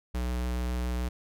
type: tone with vibrato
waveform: square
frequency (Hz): 61.3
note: B1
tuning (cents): -12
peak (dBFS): -29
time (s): 0.14-1.09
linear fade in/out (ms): 10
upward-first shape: sine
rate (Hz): 7.1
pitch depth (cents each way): 9
effects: none